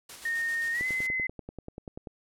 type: noise with tremolo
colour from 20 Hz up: white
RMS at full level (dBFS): -43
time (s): 0.09-1.07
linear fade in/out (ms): 5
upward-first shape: square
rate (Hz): 7.6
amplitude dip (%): 35
type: tone with pitch glide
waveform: sine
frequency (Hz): 1843 to 2045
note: A#6 to C7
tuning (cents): -20 to -40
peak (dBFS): -27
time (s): 0.25-1.27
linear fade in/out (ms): 5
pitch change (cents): +180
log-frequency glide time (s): 0.72-0.86
type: click train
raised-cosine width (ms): 2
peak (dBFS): -26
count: 14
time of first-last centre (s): 0.81-2.072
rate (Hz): 10.3
effects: low-pass 11000 Hz 12 dB/octave